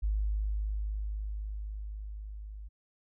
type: tone with level ramp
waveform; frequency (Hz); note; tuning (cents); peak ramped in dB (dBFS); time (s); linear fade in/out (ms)
sine; 51.91; G#1; 0; -26 to -41; 0.02-2.69; 20
effects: none